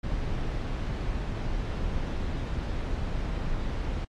brown noise, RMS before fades -30 dBFS, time 0.03-4.05 s, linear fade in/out 10 ms, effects low-pass 5000 Hz 12 dB/octave + AAC 48 kbps

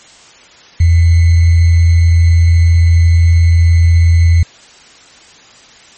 sine tone with sample-and-hold, 84.1 Hz, E2, 35 cents sharp, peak -4 dBFS, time 0.8-4.43 s, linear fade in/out 5 ms, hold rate 2100 Hz, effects white hiss -40 dBFS RMS until 5.97 s + MP3 32 kbps

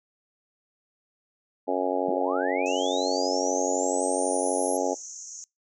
harmonic tone, 92 Hz, F#2, 9 cents flat, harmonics 3 / 4 / 5 / 6 / 7 / 8 / 9, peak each -31 / -32 / -30 / -30 / -31 / -35 / -31 dBFS, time 1.67-4.95 s, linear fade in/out 20 ms
sine linear sweep, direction up, 160 to 11180 Hz, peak -32 dBFS, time 2.08-4.77 s, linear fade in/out 5 ms
pink band-pass noise, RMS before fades -41 dBFS, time 2.66-5.44 s, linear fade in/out 0 ms, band 5900 to 7000 Hz, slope 96 dB/octave
effects noise-tail reverb RT60 0.2 s tail -25 dB re dry

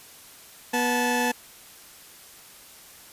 20% pulse tone pair together, 244.4 / 870.9 Hz, B3 / A5, -18 / -18 cents, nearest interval octave + minor seventh, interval 2200 cents, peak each -20 / -20 dBFS, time 0.73-1.32 s, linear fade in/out 10 ms, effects white hiss -48 dBFS RMS until 3.12 s + resampled to 32000 Hz

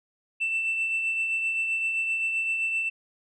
sine tone with tremolo, 2669 Hz, E7, 21 cents sharp, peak -21 dBFS, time 0.4-2.9 s, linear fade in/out 20 ms, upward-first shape triangle, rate 7.7 Hz, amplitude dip 45%, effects tanh soft clip ceiling -21 dBFS

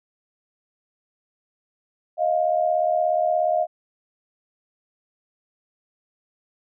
sine tone pair together, 628 / 704.9 Hz, D#5 / F5, +16 / +16 cents, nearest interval major second, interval 200 cents, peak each -21 dBFS, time 2.17-3.67 s, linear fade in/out 50 ms, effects none

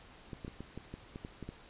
clicks, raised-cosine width 3 ms, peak -29 dBFS, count 10, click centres 0.332 / 0.448 / 0.48 / 0.606 / 0.776 / 0.94 / 1.159 / 1.249 / 1.427 / 1.49 s, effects pink hiss -56 dBFS RMS until 1.69 s + resampled to 8000 Hz

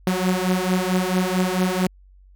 sawtooth beating tone pair, 181.9 / 186.4 Hz, F#3 / F#3, -29 / +13 cents, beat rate 4.5 Hz, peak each -18 dBFS, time 0.07-1.87 s, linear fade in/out 2 ms, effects added 47 Hz sine -47 dBFS peak until 2.35 s

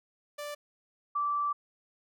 sawtooth / sine tone pair in turn, 587.3 / 1164.5 Hz, D5 / D6, 0 / -15 cents, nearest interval octave, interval 1185 cents, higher second, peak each -33 / -27 dBFS, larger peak second, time 0.38-0.55 / 1.15-1.53 s, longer second, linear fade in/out 10 ms, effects none

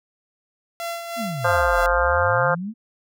sawtooth tone with tremolo, 680 Hz, F5, 46 cents flat, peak -22 dBFS, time 0.8-1.86 s, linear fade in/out 0 ms, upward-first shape sine, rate 3.1 Hz, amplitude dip 50%
sine exponential two-way sweep, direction down then up, 258.7 to 42.47 to 232.5 Hz, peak -26 dBFS, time 1.16-2.74 s, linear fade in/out 50 ms, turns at 1.81 s
harmonic tone, 175.1 Hz, F3, 5 cents sharp, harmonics 3 / 4 / 5 / 6 / 7 / 8 / 9, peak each -21 / -26 / -26 / -27 / -25 / -24 / -26 dBFS, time 1.44-2.55 s, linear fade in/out 10 ms
effects none

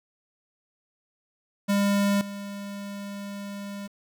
square tone with level steps, 201 Hz, G3, 44 cents sharp, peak -21 / -34 dBFS, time 1.68-3.88 s, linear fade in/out 20 ms, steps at 2.21 s, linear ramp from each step 2 ms, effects 9-bit

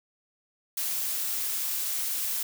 blue noise, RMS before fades -30 dBFS, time 0.77-2.43 s, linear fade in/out 5 ms, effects none

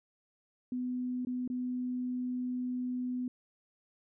sine tone with dropouts, 250 Hz, B3, 21 cents sharp, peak -32 dBFS, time 0.72-3.28 s, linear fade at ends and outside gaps 2 ms, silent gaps 1.25-1.27 / 1.477-1.5 s, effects none

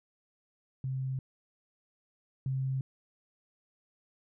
sine tone pair in turn, 131.8 / 132.72 Hz, C3 / C3, +13 / +25 cents, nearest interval unison, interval 12 cents, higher second, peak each -31 / -29 dBFS, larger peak second, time 0.84-1.19 / 2.46-2.81 s, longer neither, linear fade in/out 2 ms, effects none

